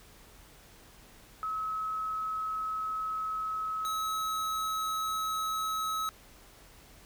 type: tone pair in turn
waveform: sine / square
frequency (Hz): 1286 / 1286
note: E6 / E6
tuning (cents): -43 / -43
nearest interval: unison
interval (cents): 0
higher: neither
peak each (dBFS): -31 / -31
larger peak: neither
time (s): 1.43-3.85 / 3.85-6.09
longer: first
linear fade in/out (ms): 0
effects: added 43 Hz sine -61 dBFS peak until 7.05 s + pink hiss -56 dBFS RMS until 7.05 s